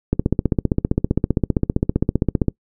click train, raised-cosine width 3 ms, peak -3 dBFS, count 37, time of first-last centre 0.13-2.483 s, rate 15.3 Hz, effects noise-tail reverb RT60 0.1 s tail -24 dB re dry

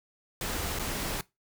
pink noise with dropouts, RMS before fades -33 dBFS, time 0.41-1.21 s, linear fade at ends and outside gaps 1 ms, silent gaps 0.788-0.795 s, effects noise-tail reverb RT60 0.2 s tail -20 dB re dry

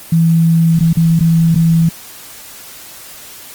sine tone with dropouts, 164.81 Hz, E3, in tune, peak -7 dBFS, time 0.12-1.89 s, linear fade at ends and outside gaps 5 ms, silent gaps 0.791-0.806 / 0.93-0.969 / 1.193-1.206 / 1.547-1.557 s, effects white hiss -34 dBFS RMS until 3.54 s + Opus 24 kbps

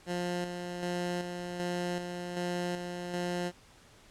15% pulse tone with tremolo, 176.7 Hz, F3, 21 cents sharp, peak -25 dBFS, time 0.06-3.52 s, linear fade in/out 50 ms, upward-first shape square, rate 1.3 Hz, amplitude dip 45%, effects pink hiss -58 dBFS RMS until 4.1 s + low-pass 9000 Hz 12 dB/octave

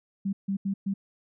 sine tone bursts at uneven times, 196 Hz, G3, in tune, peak -25 dBFS, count 4, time 0.25-0.33 / 0.48-0.57 / 0.65-0.74 / 0.86-0.94 s, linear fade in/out 10 ms, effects none

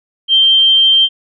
sine tone, 3147 Hz, G7, 6 cents sharp, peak -6 dBFS, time 0.28-1.09 s, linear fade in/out 50 ms, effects none

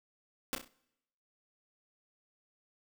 pink noise with echo, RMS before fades -34 dBFS, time 0.53-0.55 s, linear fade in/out 0 ms, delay 32 ms, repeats 4, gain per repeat -7 dB, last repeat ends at 0.678 s, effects noise-tail reverb RT60 0.9 s tail -24 dB re dry

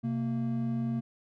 triangle tone pair together, 129.08 / 230 Hz, C3 / A#3, -23 / -23 cents, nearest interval minor seventh, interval 1000 cents, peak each -31 / -28 dBFS, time 0.03-1.01 s, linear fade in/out 20 ms, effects none

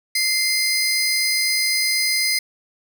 sawtooth tone pair together, 2087 / 4964 Hz, C7 / D#8, -5 / -5 cents, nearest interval octave + minor third, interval 1500 cents, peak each -17 / -18 dBFS, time 0.15-2.39 s, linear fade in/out 5 ms, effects none

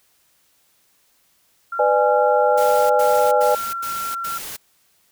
sine tone with pitch glide, 1375 to 1363.9 Hz, F6 to F6, -27 to -41 cents, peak -24 dBFS, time 1.72-4.38 s, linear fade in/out 5 ms, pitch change -14 cents, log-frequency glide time 2.88-3.98 s
sine chord, G# diminished, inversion first, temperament just, 498.4 / 598 / 830.6 Hz, B4 / D5 / G#5, +16 / +31 / 0 cents, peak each -18 dBFS, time 1.79-3.55 s, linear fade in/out 5 ms
white noise bursts, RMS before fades -32 dBFS, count 5, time 2.57-4.568 s, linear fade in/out 10 ms, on 330 ms, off 87 ms
effects white hiss -61 dBFS RMS until 5.11 s

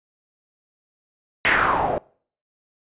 white noise with low-pass filter sweep, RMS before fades -20 dBFS, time 1.45-1.98 s, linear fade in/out 0 ms, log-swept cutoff 2200 to 560 Hz, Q 3.9, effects noise-tail reverb RT60 0.5 s tail -24 dB re dry + resampled to 8000 Hz

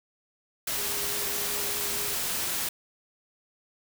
sine tone in noise, 409 Hz, G#4, 26 cents flat, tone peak -41 dBFS, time 0.77-2.15 s, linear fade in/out 5 ms, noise white, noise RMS -30 dBFS, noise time 0.67-2.69 s, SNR -14 dB, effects none

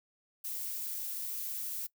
violet noise, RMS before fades -38 dBFS, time 0.44-1.87 s, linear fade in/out 10 ms, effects noise-tail reverb RT60 0.1 s tail -21 dB re dry

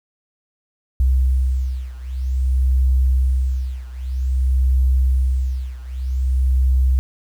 sine beating tone pair, 64.4 / 64.92 Hz, C2 / C2, -27 / -13 cents, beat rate 0.52 Hz, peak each -17 / -19 dBFS, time 1-6.99 s, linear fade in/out 0 ms, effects 8-bit

